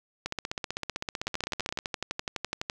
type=two click trains; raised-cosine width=0.2 ms; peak=-13 / -14 dBFS; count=18 / 25; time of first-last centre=1.27-2.699 / 0.26-1.789 s; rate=11.9 / 15.7 Hz; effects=none